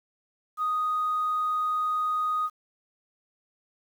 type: tone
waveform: sine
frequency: 1244.5 Hz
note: D#6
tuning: in tune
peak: -23 dBFS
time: 0.57-2.5 s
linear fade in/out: 50 ms
effects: tanh soft clip ceiling -20 dBFS + 9-bit